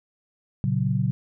sine chord, F# major, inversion first, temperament equal with one note detuned, 116.54 / 138.59 / 186.28 Hz, A#2 / C#3 / F#3, 0 / 0 / +12 cents, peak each -25 / -24 / -26 dBFS, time 0.64-1.11 s, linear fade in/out 0 ms, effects none

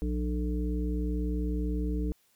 harmonic tone with a mistuned harmonic, 60 Hz, B1, 49 cents flat, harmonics 1 / 3 / 5 / 7, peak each -29 / -35 / -35 / -40 dBFS, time 0.02-2.12 s, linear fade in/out 0 ms, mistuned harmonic 7, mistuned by +88 cents, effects white hiss -68 dBFS RMS until 2.35 s

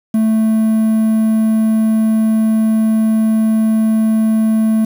triangle tone with quantisation, 220 Hz, A3, in tune, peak -8 dBFS, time 0.14-4.85 s, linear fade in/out 5 ms, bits 6, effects none

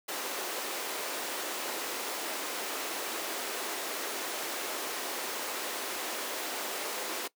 pink high-pass noise, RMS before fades -36 dBFS, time 0.08-7.28 s, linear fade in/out 10 ms, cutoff 330 Hz, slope 24 dB/octave, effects noise-tail reverb RT60 0.1 s tail -20 dB re dry

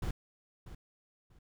brown noise with echo, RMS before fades -34 dBFS, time 0.02-0.11 s, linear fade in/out 5 ms, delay 640 ms, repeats 2, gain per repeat -13 dB, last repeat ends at 1.39 s, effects none

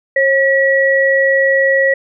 sine tone pair together, 540.7 / 1927 Hz, C#5 / B6, -43 / -43 cents, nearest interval octave + minor seventh, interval 2200 cents, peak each -12 dBFS, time 0.16-1.94 s, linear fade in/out 5 ms, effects none

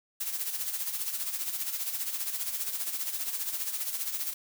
blue noise with tremolo, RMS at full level -31 dBFS, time 0.2-4.34 s, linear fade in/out 10 ms, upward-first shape sine, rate 15 Hz, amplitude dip 60%, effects none

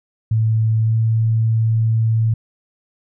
sine tone with pitch glide, 110.9 to 112.25 Hz, A2 to A2, +14 to +35 cents, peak -13 dBFS, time 0.31-2.34 s, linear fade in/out 5 ms, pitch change +21 cents, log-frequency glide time 0.81-0.96 s, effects none

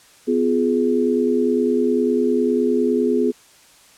sine chord, F diminished, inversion second, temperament just, 251.4 / 349.2 / 419.1 Hz, Cb4 / F4 / Ab4, +31 / 0 / +16 cents, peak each -19 / -22 / -19 dBFS, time 0.27-3.32 s, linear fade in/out 20 ms, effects white hiss -50 dBFS RMS until 3.97 s + low-pass 10000 Hz 12 dB/octave

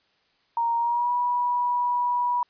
sine tone with pitch glide, 932.3 to 974.1 Hz, A#5 to B5, 0 to -24 cents, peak -21 dBFS, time 0.57-2.43 s, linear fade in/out 2 ms, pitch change +76 cents, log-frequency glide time 0.77-1.12 s, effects white hiss -66 dBFS RMS until 2.49 s + resampled to 11025 Hz

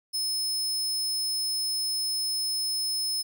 sawtooth tone, 5200 Hz, E8, 24 cents flat, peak -24 dBFS, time 0.13-3.23 s, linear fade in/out 20 ms, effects none

